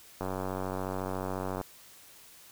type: click train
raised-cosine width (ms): 1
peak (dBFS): -20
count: 133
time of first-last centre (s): 0.21-1.613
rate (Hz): 94.1
effects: white hiss -54 dBFS RMS until 2.51 s